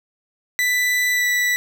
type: tone with pitch glide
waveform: 40% pulse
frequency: 1985 to 1966.7 Hz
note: B6 to B6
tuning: +8 to -8 cents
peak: -16 dBFS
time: 0.59-1.56 s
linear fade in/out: 0 ms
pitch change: -16 cents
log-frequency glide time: 1.1-1.25 s
effects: none